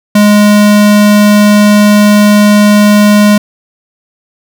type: tone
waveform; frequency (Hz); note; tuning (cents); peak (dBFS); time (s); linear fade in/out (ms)
square; 207.7; G#3; 0; -3; 0.15-3.38; 5
effects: none